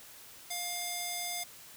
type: tone with band-pass filter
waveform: square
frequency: 706 Hz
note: F5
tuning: 19 cents sharp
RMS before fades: -37 dBFS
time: 0.5-1.44 s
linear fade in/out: 10 ms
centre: 10000 Hz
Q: 0.54
effects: white hiss -52 dBFS RMS until 1.76 s